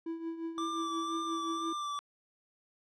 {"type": "tone with tremolo", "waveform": "triangle", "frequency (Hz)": 329.6, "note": "E4", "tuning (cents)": 0, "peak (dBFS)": -31, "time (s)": [0.06, 1.73], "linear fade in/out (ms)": 5, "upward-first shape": "triangle", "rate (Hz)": 5.7, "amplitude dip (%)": 70}
{"type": "tone with vibrato", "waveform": "square", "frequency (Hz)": 1174.7, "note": "D6", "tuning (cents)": 0, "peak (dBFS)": -35, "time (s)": [0.58, 1.99], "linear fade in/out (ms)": 0, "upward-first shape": "sine", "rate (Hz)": 2, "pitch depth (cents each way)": 25}
{"effects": ["low-pass 6000 Hz 12 dB/octave"]}